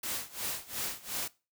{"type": "noise with tremolo", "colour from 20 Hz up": "white", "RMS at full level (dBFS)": -34, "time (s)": [0.03, 1.28], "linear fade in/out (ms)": 5, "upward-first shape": "sine", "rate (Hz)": 2.8, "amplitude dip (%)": 90, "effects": ["noise-tail reverb RT60 0.3 s tail -21 dB re dry"]}